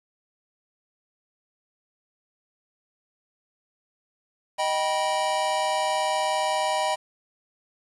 square chord, Eb augmented, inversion none, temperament just, 622.3 / 777.8 / 972.3 Hz, Eb5 / G5 / B5, 0 / -14 / -27 cents, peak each -28 dBFS, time 4.58-6.96 s, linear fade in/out 20 ms, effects resampled to 24000 Hz + 8-bit

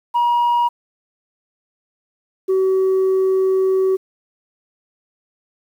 sine tone pair in turn, 956 / 379.4 Hz, A#5 / F#4, +43 / +43 cents, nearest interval octave + major third, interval 1600 cents, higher first, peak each -11 dBFS, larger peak neither, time 0.14-0.69 / 2.48-3.97 s, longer second, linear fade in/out 20 ms, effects tanh soft clip ceiling -12 dBFS + 8-bit

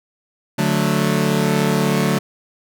sawtooth chord, D major, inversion none, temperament equal with one note detuned, 146.83 / 183.51 / 220 Hz, D3 / F#3 / A3, 0 / -14 / 0 cents, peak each -16 dBFS, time 0.58-2.19 s, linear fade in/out 10 ms, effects none

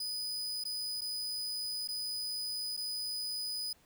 40% pulse tone with dropouts, 4978 Hz, D#8, in tune, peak -34 dBFS, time 0-3.73 s, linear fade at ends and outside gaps 5 ms, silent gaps 0.639-0.651 / 1.01-1.016 / 1.876-1.886 / 2.767-2.774 s, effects pink hiss -66 dBFS RMS until 3.85 s

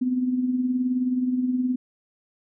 sine tone with tremolo, 252.3 Hz, B3, 37 cents sharp, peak -18 dBFS, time 0.01-1.76 s, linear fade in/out 10 ms, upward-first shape triangle, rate 19 Hz, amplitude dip 60%, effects none

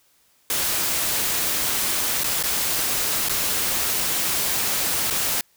white noise with dropouts, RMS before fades -23 dBFS, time 0.5-5.41 s, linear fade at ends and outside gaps 2 ms, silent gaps 2.236-2.242 / 2.428-2.436 / 3.287-3.294 / 5.102-5.107 s, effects white hiss -61 dBFS RMS until 5.56 s

